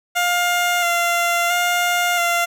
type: tone with vibrato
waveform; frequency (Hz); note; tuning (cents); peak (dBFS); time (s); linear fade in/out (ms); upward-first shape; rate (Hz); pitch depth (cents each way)
15% pulse; 698.5; F5; 0; -10; 0.15-2.46; 20; square; 0.74; 19
effects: none